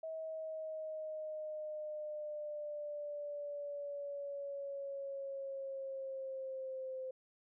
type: exponential sweep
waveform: sine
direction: down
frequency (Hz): 643 to 519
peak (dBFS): -40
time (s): 0.03-7.11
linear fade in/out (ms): 5
effects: none